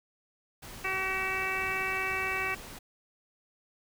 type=noise; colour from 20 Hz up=pink; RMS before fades=-45 dBFS; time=0.62-2.79 s; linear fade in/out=10 ms
type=harmonic tone; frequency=380 Hz; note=F#4; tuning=46 cents sharp; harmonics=1 / 2 / 3 / 4 / 5 / 6 / 7; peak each=-40 / -40 / -37 / -39 / -36 / -34 / -36 dBFS; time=0.84-2.55 s; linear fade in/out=10 ms
effects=none